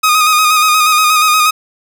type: tone with vibrato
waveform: sawtooth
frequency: 1244.5 Hz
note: D#6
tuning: in tune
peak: -4 dBFS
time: 0.03-1.51 s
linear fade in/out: 10 ms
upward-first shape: square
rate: 8.4 Hz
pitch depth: 29 cents each way
effects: none